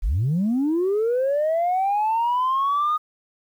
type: linear sweep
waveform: sine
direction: up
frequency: 32.7 to 1243 Hz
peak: -17 dBFS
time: 0.02-2.98 s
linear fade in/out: 20 ms
effects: tanh soft clip ceiling -16 dBFS + 9-bit